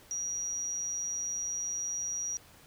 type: tone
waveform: sine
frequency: 5760 Hz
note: F#8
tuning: 47 cents flat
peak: -32 dBFS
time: 0.11-2.37 s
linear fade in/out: 0 ms
effects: pink hiss -57 dBFS RMS until 2.66 s